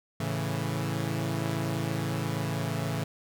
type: chord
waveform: sawtooth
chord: A major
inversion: none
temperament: equal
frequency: 110 / 138.59 / 164.81 Hz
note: A2 / C#3 / E3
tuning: 0 / 0 / 0 cents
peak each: -29 dBFS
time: 0.2-3.04 s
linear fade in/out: 5 ms
effects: none